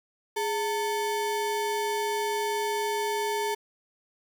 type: ring-modulated tone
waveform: square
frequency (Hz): 659.3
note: E5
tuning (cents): 0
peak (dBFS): -24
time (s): 0.36-3.55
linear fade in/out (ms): 10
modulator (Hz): 243
effects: 9-bit